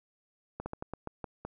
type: slowing click train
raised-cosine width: 1 ms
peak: -23 dBFS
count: 8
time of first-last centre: 0.6-1.45 s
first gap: 60 ms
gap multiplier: 1.23
effects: none